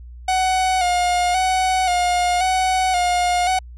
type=tone with vibrato; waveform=45% pulse; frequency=730 Hz; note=F#5; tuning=24 cents flat; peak=-16 dBFS; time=0.28-3.59 s; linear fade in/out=5 ms; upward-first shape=square; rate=0.94 Hz; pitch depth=41 cents each way; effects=added 60 Hz sine -35 dBFS peak until 3.77 s + resampled to 24000 Hz